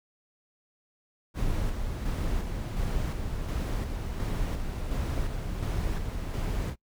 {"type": "noise with tremolo", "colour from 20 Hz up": "brown", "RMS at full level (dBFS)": -29, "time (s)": [1.34, 6.76], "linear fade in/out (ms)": 50, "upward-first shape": "square", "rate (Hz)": 1.4, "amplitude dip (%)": 35, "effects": ["noise-tail reverb RT60 0.1 s tail -24 dB re dry"]}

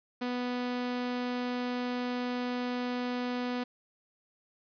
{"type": "tone", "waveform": "sawtooth", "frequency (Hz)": 246.9, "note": "B3", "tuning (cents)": 0, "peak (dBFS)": -27, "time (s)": [0.21, 3.64], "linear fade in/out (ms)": 10, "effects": ["resampled to 11025 Hz", "9-bit"]}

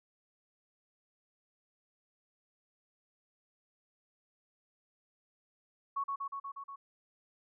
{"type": "tone with echo", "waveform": "sine", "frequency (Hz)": 1108.7, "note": "C#6", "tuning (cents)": 0, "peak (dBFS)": -31, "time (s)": [5.96, 6.04], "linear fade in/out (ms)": 10, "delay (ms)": 120, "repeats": 6, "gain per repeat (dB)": -2, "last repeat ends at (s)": 6.76, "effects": []}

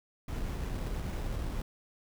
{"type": "noise with sample-and-hold", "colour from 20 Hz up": "brown", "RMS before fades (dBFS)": -35, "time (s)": [0.28, 1.62], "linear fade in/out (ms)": 5, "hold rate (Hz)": 4410, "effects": []}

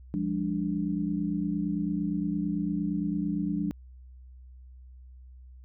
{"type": "chord", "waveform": "sine", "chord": "D diminished", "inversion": "first", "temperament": "equal with one note detuned", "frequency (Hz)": [174.61, 203.4, 293.7], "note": ["F3", "Ab3", "D4"], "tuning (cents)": [0, -36, 0], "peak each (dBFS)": -31, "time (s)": [0.14, 3.71], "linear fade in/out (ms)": 0, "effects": ["added 63 Hz sine -46 dBFS peak until 5.64 s"]}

